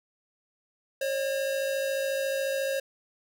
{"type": "tone pair together", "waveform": "square", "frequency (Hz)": [541.9, 596], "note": ["C#5", "D5"], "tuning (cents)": [-39, 25], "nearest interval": "major second", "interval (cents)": 164, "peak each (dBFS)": [-28, -37], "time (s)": [1.01, 2.8], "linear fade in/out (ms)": 5, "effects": []}